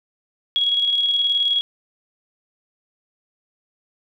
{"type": "tone with tremolo", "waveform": "sine", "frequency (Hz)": 3322, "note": "G#7", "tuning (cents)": 0, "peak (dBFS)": -15, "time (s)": [0.56, 1.61], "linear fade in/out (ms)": 0, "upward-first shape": "square", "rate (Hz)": 19, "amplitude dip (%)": 35, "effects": []}